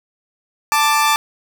sawtooth tone pair together, 882 / 1177.3 Hz, A5 / D6, +4 / +4 cents, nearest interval perfect fourth, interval 500 cents, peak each -12 dBFS, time 0.72-1.16 s, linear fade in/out 0 ms, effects none

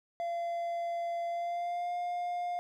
triangle tone with pitch glide, 685 to 706.7 Hz, F5 to F5, -34 to +20 cents, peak -30 dBFS, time 0.2-2.59 s, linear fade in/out 0 ms, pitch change +54 cents, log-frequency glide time 1.27-1.93 s, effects none

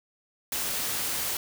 white noise, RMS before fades -30 dBFS, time 0.52-1.37 s, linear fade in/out 2 ms, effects none

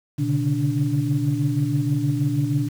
sine tone cluster, 122.4 / 139.6 / 145.9 / 291.6 Hz, B2 / C#3 / D3 / D4, -15 / +13 / -11 / -12 cents, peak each -24 dBFS, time 0.18-2.69 s, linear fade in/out 20 ms, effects tanh soft clip ceiling -9 dBFS + 7-bit

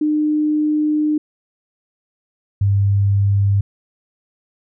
sine tone pair in turn, 303 / 99.84 Hz, D#4 / G2, -46 / +32 cents, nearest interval octave + perfect fifth, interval 1922 cents, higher first, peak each -14 / -12 dBFS, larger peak second, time 0.01-1.18 / 2.61-3.61 s, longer first, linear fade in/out 5 ms, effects none

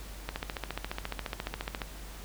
click train, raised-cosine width 0.3 ms, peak -17 dBFS, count 23, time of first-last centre 0.29-1.818 s, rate 14.4 Hz, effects added 49 Hz sine -43 dBFS peak until 2.24 s + pink hiss -48 dBFS RMS until 2.24 s

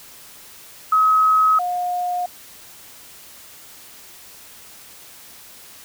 sine tone pair in turn, 1275 / 715.6 Hz, D#6 / F5, +42 / +42 cents, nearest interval minor seventh, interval 1000 cents, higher first, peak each -12 / -20 dBFS, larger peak first, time 0.92-1.59 / 1.59-2.26 s, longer neither, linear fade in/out 5 ms, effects white hiss -43 dBFS RMS until 5.84 s

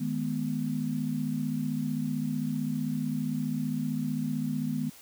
sine chord, G# minor, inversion second, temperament equal with one note detuned, 155.56 / 211.4 / 246.9 Hz, D#3 / G#3 / B3, 0 / +31 / 0 cents, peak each -33 / -33 / -31 dBFS, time 0-4.9 s, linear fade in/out 10 ms, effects white hiss -52 dBFS RMS until 5.01 s

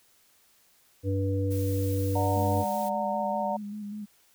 harmonic tone, 97.2 Hz, G2, 14 cents flat, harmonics 1 / 3 / 5, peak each -26 / -32 / -32 dBFS, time 1.03-2.65 s, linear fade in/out 50 ms
blue noise, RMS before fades -43 dBFS, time 1.5-2.9 s, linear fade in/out 20 ms
sine chord, D augmented, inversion none, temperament just, 587.3 / 734.2 / 917.7 Hz, D5 / F#5 / A#5, 0 / -14 / -27 cents, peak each -31 dBFS, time 2.15-3.57 s, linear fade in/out 10 ms
sine tone with vibrato, 207.7 Hz, G#3, in tune, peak -34 dBFS, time 2.35-4.06 s, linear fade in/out 20 ms, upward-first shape square, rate 5.1 Hz, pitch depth 29 cents each way
effects white hiss -63 dBFS RMS until 4.34 s

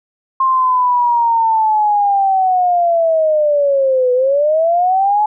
sine linear two-way sweep, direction down then up, 1063 to 493.9 to 856 Hz, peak -10 dBFS, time 0.4-5.26 s, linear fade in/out 5 ms, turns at 4.13 s, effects none

